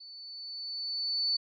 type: tone with level ramp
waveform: sine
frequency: 4490 Hz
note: C#8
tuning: 21 cents sharp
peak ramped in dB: -46 to -25 dBFS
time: 0-1.37 s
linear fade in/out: 10 ms
effects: none